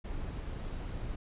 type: noise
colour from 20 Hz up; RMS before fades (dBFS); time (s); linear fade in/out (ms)
brown; -38; 0.04-1.16; 10
effects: resampled to 8000 Hz